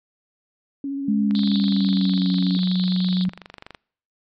sine tone with vibrato, 277.2 Hz, C#4, in tune, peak -24 dBFS, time 0.84-2.57 s, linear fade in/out 2 ms, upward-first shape sine, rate 15 Hz, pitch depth 20 cents each way
sine tone with pitch glide, 210.4 to 183.16 Hz, G#3 to F#3, +23 to -17 cents, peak -17 dBFS, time 1.08-3.29 s, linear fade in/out 5 ms, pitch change -240 cents, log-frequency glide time 1.18-2.33 s
click train, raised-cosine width 0.3 ms, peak -21 dBFS, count 60, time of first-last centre 1.31-3.748 s, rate 24.2 Hz
pink band-pass noise, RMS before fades -32 dBFS, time 1.35-3.24 s, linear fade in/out 0 ms, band 3400 to 4400 Hz, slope 96 dB/octave
effects noise-tail reverb RT60 0.6 s tail -26 dB re dry + MP3 48 kbps

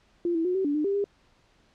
sine tone with pitch steps, 345.4 / 327.4 / 362.4 / 382.3 / 289.1 / 302 / 397 / 403.2 Hz, F4 / E4 / F#4 / G4 / D4 / D4 / G4 / G4, -19 / -12 / -36 / -43 / -27 / +48 / +22 / +49 cents, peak -23 dBFS, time 0.25-1.042 s, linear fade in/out 2 ms, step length 99 ms, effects pink hiss -63 dBFS RMS until 1.74 s + low-pass 5000 Hz 12 dB/octave

